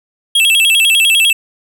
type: tone with vibrato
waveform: square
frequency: 2950 Hz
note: F#7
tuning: 6 cents flat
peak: -8 dBFS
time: 0.35-1.33 s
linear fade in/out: 5 ms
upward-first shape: square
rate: 10 Hz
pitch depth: 180 cents each way
effects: none